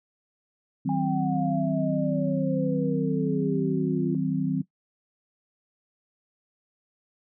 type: chord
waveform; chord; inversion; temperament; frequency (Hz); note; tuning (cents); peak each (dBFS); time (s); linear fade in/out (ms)
sine; C diminished; first; just; 156.98 / 188.37 / 261.6; Eb3 / Gb3 / C4; +16 / +31 / 0; -28 / -28 / -27; 0.85-4.62; 10
type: exponential sweep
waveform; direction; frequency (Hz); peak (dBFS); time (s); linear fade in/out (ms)
sine; down; 818 to 340; -29; 0.89-4.15; 2
effects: noise-tail reverb RT60 0.1 s tail -18 dB re dry